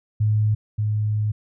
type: tone pair in turn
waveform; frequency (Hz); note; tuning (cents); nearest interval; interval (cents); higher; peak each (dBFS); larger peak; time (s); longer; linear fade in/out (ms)
sine; 106.9 / 106.34; A2 / G#2; -49 / +41; unison; 10; first; -16 / -19; first; 0.2-0.55 / 0.78-1.32; second; 10
effects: none